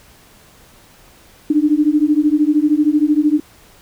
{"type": "beating tone pair", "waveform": "sine", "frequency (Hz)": [293.7, 306.7], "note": ["D4", "D#4"], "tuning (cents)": [0, -25], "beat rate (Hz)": 13, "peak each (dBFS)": -14, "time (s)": [1.5, 3.4], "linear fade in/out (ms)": 5, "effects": ["pink hiss -47 dBFS RMS until 3.81 s"]}